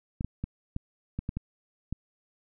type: clicks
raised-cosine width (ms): 5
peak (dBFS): -19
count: 8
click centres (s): 0.209 / 0.246 / 0.44 / 0.764 / 1.19 / 1.291 / 1.37 / 1.926
effects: none